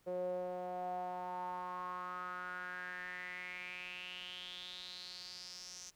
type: tone with band-pass filter sweep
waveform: sawtooth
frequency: 180.6 Hz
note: F#3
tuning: 42 cents flat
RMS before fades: -44 dBFS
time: 0.06-5.91 s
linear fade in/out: 20 ms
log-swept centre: 500 to 6100 Hz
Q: 6.6
effects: pink hiss -72 dBFS RMS until 5.95 s